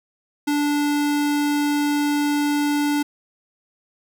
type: tone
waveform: square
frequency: 291.9 Hz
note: D4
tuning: 10 cents flat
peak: -19 dBFS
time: 0.47-3.03 s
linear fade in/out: 10 ms
effects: none